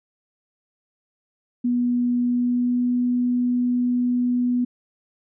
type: tone with pitch glide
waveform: sine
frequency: 243.8 to 245.9 Hz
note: B3 to B3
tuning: -22 to -7 cents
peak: -18 dBFS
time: 1.64-4.65 s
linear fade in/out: 10 ms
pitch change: +15 cents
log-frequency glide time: 2.21-2.91 s
effects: none